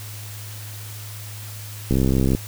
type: click train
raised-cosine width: 3 ms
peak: -7 dBFS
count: 30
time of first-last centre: 1.91-2.349 s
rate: 66 Hz
effects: added 105 Hz sine -34 dBFS peak until 2.47 s + white hiss -39 dBFS RMS until 2.47 s